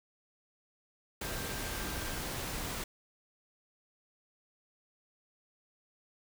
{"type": "tone in noise", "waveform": "sine", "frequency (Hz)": 1578, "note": "G6", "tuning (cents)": 11, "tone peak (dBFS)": -48, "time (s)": [1.23, 2.21], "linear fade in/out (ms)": 5, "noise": "pink", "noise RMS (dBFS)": -38, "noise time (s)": [1.21, 2.84], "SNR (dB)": -13, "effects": []}